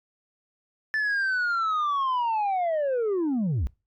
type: linear sweep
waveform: sine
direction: down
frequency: 1760 to 53.6 Hz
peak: -20 dBFS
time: 0.94-3.67 s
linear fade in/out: 0 ms
effects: noise-tail reverb RT60 0.3 s tail -25 dB re dry + tanh soft clip ceiling -22 dBFS